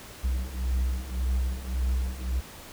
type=beating tone pair; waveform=triangle; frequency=62 / 63.8 Hz; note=B1 / C2; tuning=+7 / -43 cents; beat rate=1.8 Hz; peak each=-28 / -25 dBFS; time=0.23-2.41 s; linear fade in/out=20 ms; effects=pink hiss -45 dBFS RMS until 2.72 s